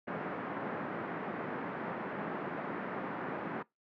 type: band-pass noise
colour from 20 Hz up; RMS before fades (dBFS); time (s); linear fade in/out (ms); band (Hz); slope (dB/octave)
pink; -39; 0.07-3.63; 10; 170 to 1800; 24
effects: noise-tail reverb RT60 0.2 s tail -24 dB re dry